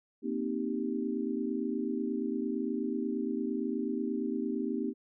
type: chord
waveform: sine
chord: C minor seventh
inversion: third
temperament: equal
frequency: 233.1 / 261.6 / 311.1 / 392 Hz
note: Bb3 / C4 / Eb4 / G4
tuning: 0 / 0 / 0 / 0 cents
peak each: -35 / -35 / -36 / -37 dBFS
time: 0.22-4.94 s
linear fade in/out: 50 ms
effects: none